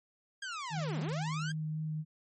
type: linear two-way sweep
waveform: sawtooth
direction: down then up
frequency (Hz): 1639 to 170.9 to 1639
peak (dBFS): -34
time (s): 0.42-1.52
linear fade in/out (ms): 5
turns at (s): 1
type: tone with vibrato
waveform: sine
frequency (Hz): 155.56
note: D#3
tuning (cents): 0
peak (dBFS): -33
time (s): 0.7-2.05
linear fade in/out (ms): 50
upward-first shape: sine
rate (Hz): 3.8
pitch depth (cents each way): 10
type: noise with exponential decay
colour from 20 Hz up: white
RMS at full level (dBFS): -47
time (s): 0.79-1.48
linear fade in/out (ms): 1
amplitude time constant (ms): 150
effects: MP3 32 kbps